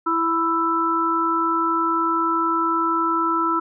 harmonic tone, 330.8 Hz, E4, 6 cents sharp, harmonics 1 / 3 / 4, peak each -24 / -24 / -20 dBFS, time 0.06-3.6 s, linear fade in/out 10 ms, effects none

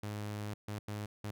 sawtooth tone bursts at uneven times, 104.5 Hz, G#2, 11 cents sharp, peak -34 dBFS, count 4, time 0.03-0.54 / 0.68-0.79 / 0.88-1.06 / 1.24-1.31 s, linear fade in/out 5 ms, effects none

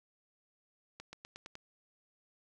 accelerating click train, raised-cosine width 0.2 ms, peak -29 dBFS, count 6, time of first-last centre 1-1.554 s, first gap 130 ms, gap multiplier 0.92, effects none

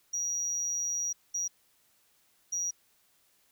sine tone bursts at uneven times, 5760 Hz, F#8, 47 cents flat, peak -28 dBFS, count 3, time 0.13-1.13 / 1.34-1.48 / 2.52-2.71 s, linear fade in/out 10 ms, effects tanh soft clip ceiling -26 dBFS + white hiss -68 dBFS RMS until 3.51 s

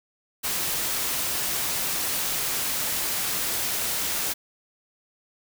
white noise, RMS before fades -27 dBFS, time 0.43-4.34 s, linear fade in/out 20 ms, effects none

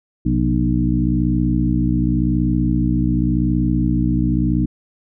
harmonic tone with a mistuned harmonic, 60.9 Hz, B1, 24 cents flat, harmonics 1 / 2 / 3 / 4 / 5, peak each -21 / -21 / -21 / -21 / -21 dBFS, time 0.25-4.66 s, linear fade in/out 10 ms, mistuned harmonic 2, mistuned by +84 cents, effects none

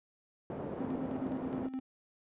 pink band-pass noise, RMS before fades -40 dBFS, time 0.5-1.67 s, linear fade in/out 2 ms, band 180 to 580 Hz, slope 12 dB/octave
triangle tone with tremolo, 261.6 Hz, C4, in tune, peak -32 dBFS, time 0.8-1.8 s, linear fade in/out 5 ms, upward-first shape square, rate 9.6 Hz, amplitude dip 65%
effects resampled to 8000 Hz

